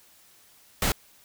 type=noise; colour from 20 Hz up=pink; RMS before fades=-24 dBFS; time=0.82-0.92 s; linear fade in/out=2 ms; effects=white hiss -57 dBFS RMS until 1.24 s